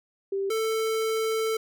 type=tone pair in turn; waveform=sine / square; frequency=392 / 443.3 Hz; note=G4 / A4; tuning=0 / +13 cents; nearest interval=major second; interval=213 cents; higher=second; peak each=-25 dBFS; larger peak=neither; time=0.32-0.5 / 0.5-1.57 s; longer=second; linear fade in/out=5 ms; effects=none